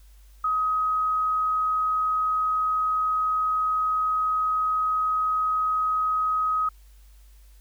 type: tone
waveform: sine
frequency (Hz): 1263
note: D#6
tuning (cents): +26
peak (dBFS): -21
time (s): 0.44-6.69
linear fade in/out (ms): 5
effects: added 50 Hz sine -48 dBFS peak until 7.6 s + white hiss -62 dBFS RMS until 7.6 s